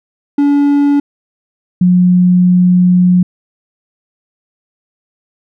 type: tone pair in turn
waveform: triangle / sine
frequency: 285.8 / 180.04 Hz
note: D4 / F#3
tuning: -47 / -47 cents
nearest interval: minor sixth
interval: 800 cents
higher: first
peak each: -5 dBFS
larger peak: neither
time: 0.38-1 / 1.81-3.23 s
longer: second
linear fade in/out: 5 ms
effects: none